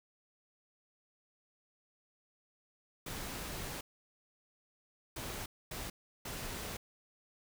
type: noise bursts at uneven times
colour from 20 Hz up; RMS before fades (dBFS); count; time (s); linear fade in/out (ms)
pink; -42; 4; 3.06-3.81 / 5.16-5.46 / 5.71-5.9 / 6.25-6.77; 5
effects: none